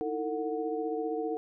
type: tone cluster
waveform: sine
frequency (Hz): 314 / 329.2 / 451.1 / 735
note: D#4 / E4 / A4 / F#5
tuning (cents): +16 / -2 / +43 / -12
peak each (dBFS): -36 / -40 / -32 / -38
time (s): 0.01-1.37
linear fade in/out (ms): 0
effects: none